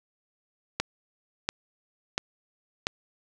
click train, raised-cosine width 0.2 ms, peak -8 dBFS, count 4, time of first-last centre 0.8-2.869 s, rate 1.45 Hz, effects none

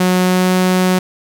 sawtooth tone with pitch glide, 182.8 to 184.07 Hz, F#3 to F#3, -21 to -9 cents, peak -7 dBFS, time 0-0.99 s, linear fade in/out 5 ms, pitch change +12 cents, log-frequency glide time 0.22-0.53 s, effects none

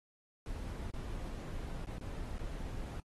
brown noise with dropouts, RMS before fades -41 dBFS, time 0.46-3 s, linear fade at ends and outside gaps 1 ms, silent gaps 0.903-0.937 / 1.849-1.87 / 1.983-2.011 / 2.384-2.39 s, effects AAC 32 kbps

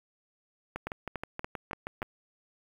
two click trains, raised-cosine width 0.5 ms, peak -20 / -19 dBFS, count 9 / 5, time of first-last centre 0.76-2.028 / 0.87-2.019 s, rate 6.31 / 3.48 Hz, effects 8-bit

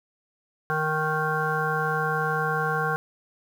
harmonic tone, 155.56 Hz, D#3, in tune, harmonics 1 / 3 / 5 / 7 / 9 / 10, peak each -30 / -30 / -30 / -30 / -30 / -30 dBFS, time 0.7-2.96 s, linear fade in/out 0 ms, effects 8-bit

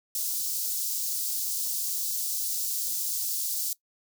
white high-pass noise, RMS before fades -30 dBFS, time 0.15-3.73 s, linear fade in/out 2 ms, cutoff 4700 Hz, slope 24 dB/octave, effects noise-tail reverb RT60 0.1 s tail -20 dB re dry

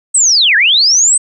sine linear two-way sweep, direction down then up, 8372 to 1568 to 8372 Hz, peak -6 dBFS, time 0.14-1.18 s, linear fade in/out 10 ms, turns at 0.56 s, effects none

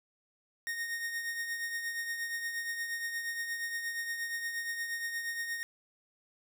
45% pulse tone with tremolo, 1853 Hz, A#6, 11 cents flat, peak -32 dBFS, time 0.67-5.63 s, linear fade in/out 0 ms, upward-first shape triangle, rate 8.5 Hz, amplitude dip 55%, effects none

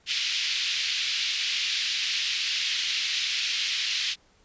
pink band-pass noise, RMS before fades -28 dBFS, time 0.06-4.16 s, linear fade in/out 50 ms, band 2500 to 5000 Hz, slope 24 dB/octave, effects pink hiss -62 dBFS RMS until 4.44 s + resampled to 16000 Hz

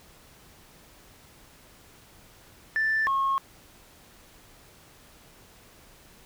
sine tone pair in turn, 1766 / 1086.2 Hz, A6 / C#6, +6 / -36 cents, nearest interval minor sixth, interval 842 cents, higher first, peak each -21 dBFS, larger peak neither, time 2.76-3.07 / 3.07-3.38 s, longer neither, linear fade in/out 0 ms, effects tanh soft clip ceiling -19 dBFS + pink hiss -54 dBFS RMS until 6.25 s

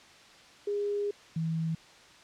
sine tone pair in turn, 409 / 162.31 Hz, G#4 / E3, -26 / -27 cents, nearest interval octave + major third, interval 1601 cents, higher first, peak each -28 dBFS, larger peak neither, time 0.67-1.11 / 1.36-1.75 s, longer first, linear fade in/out 5 ms, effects white hiss -54 dBFS RMS until 2.23 s + low-pass 5000 Hz 12 dB/octave

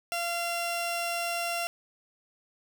sawtooth tone pair together, 687 / 1374 Hz, F5 / F6, -29 / -29 cents, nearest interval octave, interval 1200 cents, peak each -27 dBFS, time 0.12-1.67 s, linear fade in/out 0 ms, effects none

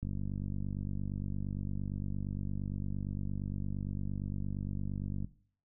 click train, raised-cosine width 5 ms, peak -25 dBFS, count 255, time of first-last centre 0.03-5.246 s, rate 48.7 Hz, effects noise-tail reverb RT60 0.5 s tail -18 dB re dry

